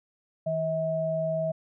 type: tone pair together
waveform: sine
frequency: 160.1 / 643 Hz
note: D#3 / E5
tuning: +50 / -43 cents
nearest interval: 2 octaves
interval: 2407 cents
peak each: -32 / -26 dBFS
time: 0.46-1.52 s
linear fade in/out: 10 ms
effects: none